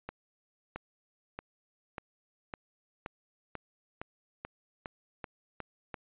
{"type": "accelerating click train", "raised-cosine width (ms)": 0.5, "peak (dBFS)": -23, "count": 13, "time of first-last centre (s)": [0.09, 5.942], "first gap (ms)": 670, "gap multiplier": 0.94, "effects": ["resampled to 8000 Hz"]}